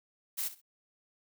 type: noise with echo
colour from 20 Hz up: blue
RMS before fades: -34 dBFS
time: 0.37-0.49 s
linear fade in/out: 20 ms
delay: 63 ms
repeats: 2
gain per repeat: -14 dB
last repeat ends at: 0.616 s
effects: none